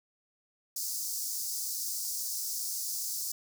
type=high-pass noise; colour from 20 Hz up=pink; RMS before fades=-35 dBFS; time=0.76-3.32 s; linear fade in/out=5 ms; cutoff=4900 Hz; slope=48 dB/octave; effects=none